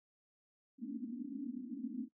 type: band-pass noise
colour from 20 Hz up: white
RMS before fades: -43 dBFS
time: 0.78-2.09 s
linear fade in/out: 50 ms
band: 220 to 290 Hz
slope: 96 dB/octave
effects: noise-tail reverb RT60 0.1 s tail -21 dB re dry